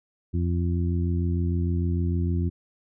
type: harmonic tone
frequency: 86.6 Hz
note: F2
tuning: 14 cents flat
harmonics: 1 / 2 / 3 / 4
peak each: -23 / -29 / -33 / -35 dBFS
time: 0.33-2.5 s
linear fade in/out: 20 ms
effects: none